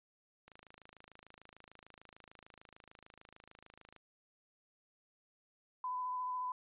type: click train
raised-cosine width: 0.3 ms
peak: -39 dBFS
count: 94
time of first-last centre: 0.48-3.963 s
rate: 26.7 Hz
type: tone with vibrato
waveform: sine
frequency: 1004 Hz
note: B5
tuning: 28 cents sharp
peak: -36 dBFS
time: 5.84-6.52 s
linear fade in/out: 2 ms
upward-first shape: square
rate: 14 Hz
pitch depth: 11 cents each way
effects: resampled to 8000 Hz